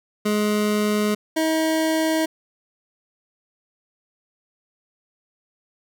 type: tone pair in turn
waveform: 25% pulse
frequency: 210 / 318.6 Hz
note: G#3 / D#4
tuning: +19 / +41 cents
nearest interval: perfect fifth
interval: 722 cents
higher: second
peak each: -15 / -15 dBFS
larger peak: neither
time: 0.25-1.15 / 1.36-2.26 s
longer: neither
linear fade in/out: 10 ms
effects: none